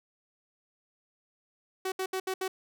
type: tone bursts at uneven times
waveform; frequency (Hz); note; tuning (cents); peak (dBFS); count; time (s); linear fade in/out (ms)
sawtooth; 377; F#4; +32; -26; 5; 1.85-1.92 / 1.99-2.06 / 2.13-2.2 / 2.27-2.34 / 2.41-2.48; 5
effects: none

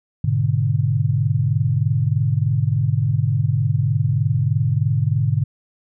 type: chord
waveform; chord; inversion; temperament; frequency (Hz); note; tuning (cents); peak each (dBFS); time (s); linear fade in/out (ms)
sine; G# diminished; none; equal; 103.83 / 123.47 / 146.83; G#2 / B2 / D3; 0 / 0 / 0; -20; 0.24-5.44; 5
effects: none

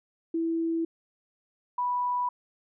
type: tone pair in turn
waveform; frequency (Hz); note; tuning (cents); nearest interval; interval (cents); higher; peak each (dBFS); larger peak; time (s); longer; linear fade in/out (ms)
sine; 329.6 / 984.3; E4 / B5; 0 / -6; octave + perfect fifth; 1894; second; -25 / -25; neither; 0.34-0.85 / 1.78-2.29; neither; 5
effects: none

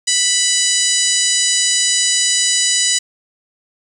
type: harmonic tone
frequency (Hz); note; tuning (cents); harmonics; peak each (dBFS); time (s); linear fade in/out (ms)
987.8; B5; 0; 2 / 3 / 4 / 5 / 6 / 7 / 8 / 9; -24 / -22 / -21 / -21 / -23 / -18 / -22 / -22; 0.07-2.99; 10
effects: 7-bit

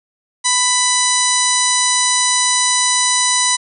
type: harmonic tone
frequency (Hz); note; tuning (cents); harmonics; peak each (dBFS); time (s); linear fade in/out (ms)
994; B5; +11; 1 / 2 / 3 / 4 / 5 / 6 / 7 / 8 / 9; -20 / -22 / -28 / -19 / -27 / -19 / -23 / -26 / -19; 0.44-3.57; 20
effects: none

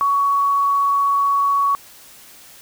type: tone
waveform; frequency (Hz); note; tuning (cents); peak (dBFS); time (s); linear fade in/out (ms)
sine; 1121; C#6; +19; -14; 0.01-1.75; 0
effects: white hiss -44 dBFS RMS until 2.61 s

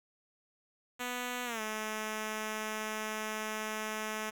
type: tone with pitch glide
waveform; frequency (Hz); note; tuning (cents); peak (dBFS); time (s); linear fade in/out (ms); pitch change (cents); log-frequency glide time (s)
5% pulse; 246.9 to 216.2; B3 to A3; 0 to -30; -24; 0.99-4.31; 20; -230; 1.45-1.61
effects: 10-bit

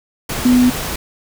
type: tone in noise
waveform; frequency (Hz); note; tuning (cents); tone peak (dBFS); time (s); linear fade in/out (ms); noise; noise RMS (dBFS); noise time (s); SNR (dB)
sine; 248.6; B3; +12; -8; 0.45-0.7; 5; pink; -23; 0.29-0.96; +12
effects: none

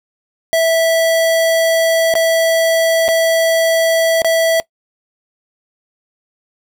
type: tone with dropouts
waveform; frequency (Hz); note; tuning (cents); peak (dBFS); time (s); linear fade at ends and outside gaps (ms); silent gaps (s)
square; 656; E5; -9; -11; 0.53-4.6; 0; 2.139-2.153 / 3.081-3.087 / 4.219-4.246
effects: noise-tail reverb RT60 0.1 s tail -21 dB re dry

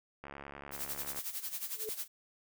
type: click train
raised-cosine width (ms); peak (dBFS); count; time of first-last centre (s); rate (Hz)
0.5; -30; 68; 0.24-1.189; 70.6
type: noise with tremolo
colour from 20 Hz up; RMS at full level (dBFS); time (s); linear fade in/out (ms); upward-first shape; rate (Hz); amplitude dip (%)
blue; -37; 0.71-2.08; 50; sine; 11; 75
type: tone with exponential growth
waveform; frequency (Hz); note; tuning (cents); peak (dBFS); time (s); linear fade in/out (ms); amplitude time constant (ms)
sine; 433; A4; -28; -34; 1.71-1.89; 0; 37
effects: none

